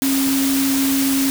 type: tone in noise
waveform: sine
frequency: 271.2 Hz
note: C#4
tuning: 38 cents flat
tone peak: -16 dBFS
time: 0.02-1.3 s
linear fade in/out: 0 ms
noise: white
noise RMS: -23 dBFS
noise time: 0.02-1.3 s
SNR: +4 dB
effects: none